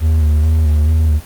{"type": "tone with vibrato", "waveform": "triangle", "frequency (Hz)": 77.4, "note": "D#2", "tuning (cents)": -9, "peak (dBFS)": -7, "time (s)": [0, 1.21], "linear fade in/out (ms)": 50, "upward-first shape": "square", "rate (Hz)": 2.3, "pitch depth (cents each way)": 40, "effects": ["pink hiss -37 dBFS RMS until 1.25 s", "Opus 32 kbps"]}